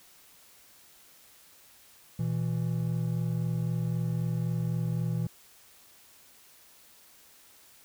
triangle tone pair together, 120.5 / 164.36 Hz, B2 / E3, -42 / -5 cents, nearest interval perfect fourth, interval 537 cents, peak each -28 dBFS, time 2.19-5.27 s, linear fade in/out 5 ms, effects white hiss -57 dBFS RMS until 7.84 s

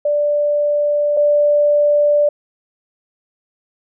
sine tone pair in turn, 587.3 / 587.3 Hz, D5 / D5, 0 / 0 cents, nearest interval unison, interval 0 cents, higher neither, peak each -13 / -10 dBFS, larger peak second, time 0.05-1.17 / 1.17-2.29 s, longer neither, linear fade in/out 5 ms, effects none

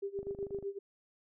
sine tone with tremolo, 397.4 Hz, G4, 24 cents sharp, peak -33 dBFS, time 0.02-0.79 s, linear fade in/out 10 ms, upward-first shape sine, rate 8 Hz, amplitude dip 90%
click train, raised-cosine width 2 ms, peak -34 dBFS, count 12, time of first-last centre 0.19-0.627 s, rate 25.2 Hz
effects none

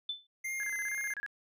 sine tone with exponential decay, 3520 Hz, A7, in tune, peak -30 dBFS, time 0.09-0.27 s, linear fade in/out 5 ms, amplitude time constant 37 ms
square tone with vibrato, 2093 Hz, C7, in tune, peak -35 dBFS, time 0.44-1.14 s, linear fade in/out 10 ms, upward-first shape sine, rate 2.2 Hz, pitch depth 24 cents each way
sine tone bursts, 1664 Hz, G#6, 3 cents sharp, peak -36 dBFS, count 11, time 0.6-1.263 s, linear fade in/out 0 ms, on 33 ms, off 30 ms
effects none

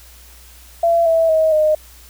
sine tone with pitch steps, 676 / 655.2 / 635.1 / 615.6 Hz, E5 / E5 / D#5 / D#5, +43 / -11 / +35 / -19 cents, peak -11 dBFS, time 0.83-1.75 s, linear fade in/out 5 ms, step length 230 ms, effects added 60 Hz sine -43 dBFS peak until 2.09 s + white hiss -45 dBFS RMS until 2.09 s

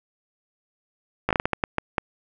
slowing click train, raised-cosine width 0.5 ms, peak -6 dBFS, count 10, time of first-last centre 1.29-1.982 s, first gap 16 ms, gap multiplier 1.37, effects none

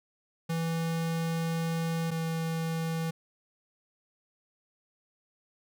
square tone pair in turn, 164.81 / 163.39 Hz, E3 / E3, 0 / -15 cents, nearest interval unison, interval 15 cents, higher first, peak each -29 / -30 dBFS, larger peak first, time 0.49-2.11 / 2.11-3.11 s, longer first, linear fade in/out 10 ms, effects none

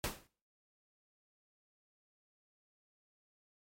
pink noise with exponential decay, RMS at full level -33 dBFS, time 0.04-0.27 s, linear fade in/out 0 ms, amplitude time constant 50 ms, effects noise-tail reverb RT60 0.4 s tail -18 dB re dry + MP3 64 kbps

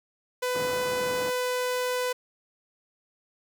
sawtooth tone, 499.8 Hz, B4, 21 cents sharp, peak -22 dBFS, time 0.42-2.13 s, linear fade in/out 10 ms
pink band-pass noise, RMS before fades -39 dBFS, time 0.54-1.31 s, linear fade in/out 20 ms, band 140 to 1200 Hz, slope 12 dB/octave
effects none

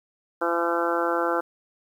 harmonic tone, 170 Hz, F3, 46 cents flat, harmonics 2 / 3 / 4 / 5 / 6 / 7 / 8 / 9, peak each -28 / -27 / -31 / -31 / -33 / -33 / -28 / -34 dBFS, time 0.41-1.41 s, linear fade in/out 10 ms, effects 9-bit

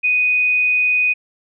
sine tone, 2489 Hz, D#7, in tune, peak -13 dBFS, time 0.03-1.14 s, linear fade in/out 20 ms, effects none

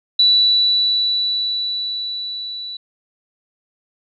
sine tone with level ramp, 3951 Hz, B7, in tune, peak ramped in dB -9 to -27 dBFS, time 0.19-2.77 s, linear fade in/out 5 ms, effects none

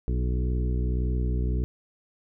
harmonic tone with a mistuned harmonic, 61.74 Hz, B1, in tune, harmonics 1 / 2 / 3 / 4 / 5 / 6 / 7, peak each -24 / -31 / -36 / -39 / -40 / -41 / -41 dBFS, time 0.08-1.64 s, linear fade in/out 0 ms, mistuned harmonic 6, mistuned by -21 cents, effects none

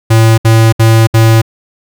square tone bursts, 112.5 Hz, A2, 39 cents sharp, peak -4 dBFS, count 4, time 0.1-1.418 s, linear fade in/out 10 ms, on 280 ms, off 66 ms, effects none

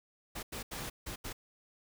pink noise bursts at uneven times, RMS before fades -41 dBFS, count 5, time 0.35-0.43 / 0.52-0.63 / 0.71-0.9 / 1.06-1.16 / 1.24-1.33 s, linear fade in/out 10 ms, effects none

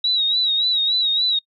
sine tone with vibrato, 3848 Hz, B7, 46 cents flat, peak -16 dBFS, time 0.04-1.39 s, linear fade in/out 5 ms, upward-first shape sine, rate 3.5 Hz, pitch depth 68 cents each way, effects noise-tail reverb RT60 0.1 s tail -26 dB re dry

